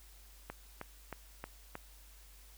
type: click train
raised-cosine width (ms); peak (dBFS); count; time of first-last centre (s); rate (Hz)
0.5; -26; 5; 0.5-1.754; 3.19
effects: added 50 Hz sine -56 dBFS peak until 2.57 s + white hiss -61 dBFS RMS until 2.57 s